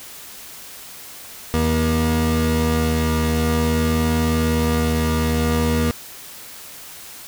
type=tone pair together; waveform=30% pulse; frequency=79.6 / 238.3 Hz; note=D#2 / A#3; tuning=+40 / +38 cents; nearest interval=octave + perfect fifth; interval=1898 cents; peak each=-17 dBFS; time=1.54-5.91 s; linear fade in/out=0 ms; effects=white hiss -38 dBFS RMS until 7.27 s